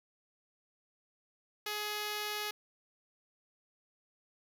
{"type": "tone", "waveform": "5% pulse", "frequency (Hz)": 420, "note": "G#4", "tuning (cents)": 19, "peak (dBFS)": -24, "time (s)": [1.66, 2.51], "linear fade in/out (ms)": 5, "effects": []}